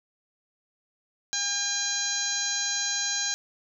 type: harmonic tone with a mistuned harmonic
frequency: 807 Hz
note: G#5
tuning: 50 cents flat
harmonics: 1 / 2 / 3 / 4 / 5 / 6 / 7 / 8 / 9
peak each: -42 / -34 / -41 / -39 / -31 / -38 / -35 / -30 / -40 dBFS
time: 1.33-3.34 s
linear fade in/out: 0 ms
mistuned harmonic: 9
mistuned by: -42 cents
effects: none